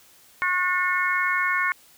harmonic tone with a mistuned harmonic, 362.9 Hz, F#4, 34 cents flat, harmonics 3 / 4 / 5 / 6, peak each -26 / -26 / -26 / -26 dBFS, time 0.42-1.72 s, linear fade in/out 0 ms, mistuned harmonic 5, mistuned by -17 cents, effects white hiss -54 dBFS RMS until 1.97 s

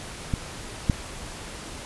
clicks, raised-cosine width 5 ms, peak -11 / -6 dBFS, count 2, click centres 0.338 / 0.898 s, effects pink hiss -38 dBFS RMS until 1.85 s + resampled to 24000 Hz

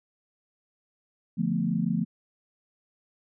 sine chord, B half-diminished seventh, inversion first, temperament equal with one note detuned, 146.83 / 174.61 / 221.1 / 246.9 Hz, D3 / F3 / A3 / B3, 0 / 0 / +9 / 0 cents, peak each -33 / -27 / -28 / -33 dBFS, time 1.37-2.05 s, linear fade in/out 20 ms, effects none

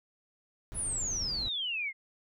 brown noise, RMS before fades -41 dBFS, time 0.72-1.49 s, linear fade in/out 0 ms
sine exponential sweep, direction down, 10548 to 2071 Hz, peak -31 dBFS, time 0.74-1.93 s, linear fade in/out 50 ms
effects none

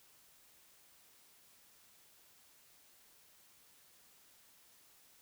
silence, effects white hiss -65 dBFS RMS until 5.21 s

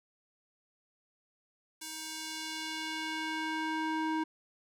square tone with band-pass filter sweep, 316 Hz, D#4, 27 cents sharp, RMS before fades -36 dBFS, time 1.81-4.24 s, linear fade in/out 10 ms, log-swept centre 8900 to 790 Hz, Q 0.78, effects none

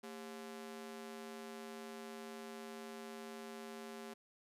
sawtooth ring-modulated tone, 314 Hz, D#4, 16 cents sharp, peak -40 dBFS, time 0.03-4.14 s, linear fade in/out 10 ms, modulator 88 Hz, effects resampled to 32000 Hz + 13-bit

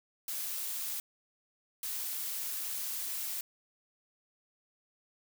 blue noise bursts at uneven times, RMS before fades -37 dBFS, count 2, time 0.28-1 / 1.83-3.41 s, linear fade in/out 2 ms, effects none

